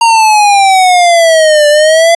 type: exponential two-way sweep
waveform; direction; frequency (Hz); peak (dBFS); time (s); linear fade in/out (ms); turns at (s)
square; down then up; 932.3 to 587.3 to 682; -4; 0.01-2.15; 5; 1.68
effects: resampled to 24000 Hz